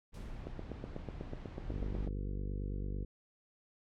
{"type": "noise", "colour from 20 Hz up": "brown", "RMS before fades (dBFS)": -45, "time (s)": [0.12, 2.1], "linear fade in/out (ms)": 50}
{"type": "noise with exponential decay", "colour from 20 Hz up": "violet", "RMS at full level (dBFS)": -44, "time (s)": [0.14, 0.7], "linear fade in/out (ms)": 2, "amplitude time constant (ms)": 120}
{"type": "click train", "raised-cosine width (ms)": 2, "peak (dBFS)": -27, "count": 14, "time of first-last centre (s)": [0.47, 2.075], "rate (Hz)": 8.1}
{"type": "harmonic tone", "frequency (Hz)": 49, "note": "G1", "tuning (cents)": 0, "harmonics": [1, 2, 3, 4, 5, 6, 7, 8, 9, 10], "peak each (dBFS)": [-37, -43, -47, -49, -51, -53, -54, -55, -56, -57], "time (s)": [1.68, 3.05], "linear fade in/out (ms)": 10}
{"effects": ["low-pass 4000 Hz 12 dB/octave"]}